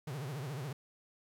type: tone with vibrato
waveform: 45% pulse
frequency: 138.59 Hz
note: C#3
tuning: in tune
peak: -38 dBFS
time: 0.07-0.73 s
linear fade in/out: 5 ms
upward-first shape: triangle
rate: 14 Hz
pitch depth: 260 cents each way
effects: 11-bit